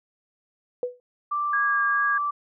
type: tone with exponential decay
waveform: sine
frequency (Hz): 493.9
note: B4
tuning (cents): 0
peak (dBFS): -20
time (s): 0.83-1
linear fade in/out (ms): 1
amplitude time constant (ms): 36
type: tone with pitch glide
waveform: sine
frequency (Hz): 1174.7 to 1165.9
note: D6 to D6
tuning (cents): 0 to -13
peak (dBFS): -23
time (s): 1.31-2.31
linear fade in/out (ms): 10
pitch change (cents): -13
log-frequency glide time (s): 1.46-1.93
type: tone with vibrato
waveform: sine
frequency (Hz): 1634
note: G#6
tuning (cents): -29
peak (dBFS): -22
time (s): 1.53-2.18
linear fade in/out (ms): 5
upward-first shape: triangle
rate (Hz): 2.4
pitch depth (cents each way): 13
effects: none